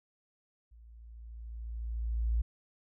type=tone with level ramp; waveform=sine; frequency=56.9 Hz; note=A#1; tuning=41 cents flat; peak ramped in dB=-53 to -25 dBFS; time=0.71-2.42 s; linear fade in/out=10 ms; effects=none